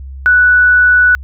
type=tone; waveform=sine; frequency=1480 Hz; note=F#6; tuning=in tune; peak=-5 dBFS; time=0.26-1.15 s; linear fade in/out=0 ms; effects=added 67 Hz sine -25 dBFS peak until 1.23 s